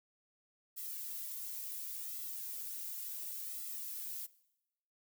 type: noise with flanger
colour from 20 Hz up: violet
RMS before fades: -43 dBFS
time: 0.76-4.27 s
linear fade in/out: 20 ms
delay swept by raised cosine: 1.5 to 2.9 ms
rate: 0.7 Hz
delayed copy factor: +0.8
effects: noise-tail reverb RT60 0.9 s tail -20 dB re dry